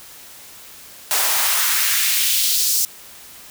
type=noise with high-pass filter sweep; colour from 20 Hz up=white; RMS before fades=-18 dBFS; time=1.11-2.85 s; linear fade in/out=0 ms; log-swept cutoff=580 to 6000 Hz; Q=1.4; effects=white hiss -41 dBFS RMS until 3.5 s